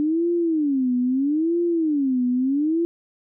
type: tone with vibrato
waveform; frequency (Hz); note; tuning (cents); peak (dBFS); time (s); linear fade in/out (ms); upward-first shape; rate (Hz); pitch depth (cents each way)
sine; 292.3; D4; -8; -18; 0-2.85; 0; sine; 0.77; 290
effects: none